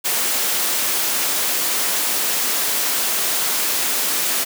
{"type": "high-pass noise", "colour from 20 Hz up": "white", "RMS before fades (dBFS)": -20, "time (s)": [0.04, 4.45], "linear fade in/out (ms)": 20, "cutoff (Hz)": 240, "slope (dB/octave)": 12, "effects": []}